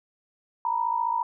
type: tone pair together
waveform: sine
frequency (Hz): 922 / 976.8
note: A#5 / B5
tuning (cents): -19 / -19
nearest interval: minor second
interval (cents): 100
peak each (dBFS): -26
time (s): 0.65-1.23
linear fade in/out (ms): 2
effects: none